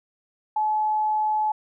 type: tone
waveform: sine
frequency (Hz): 857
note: A5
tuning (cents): -46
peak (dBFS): -20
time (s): 0.56-1.52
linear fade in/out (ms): 5
effects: none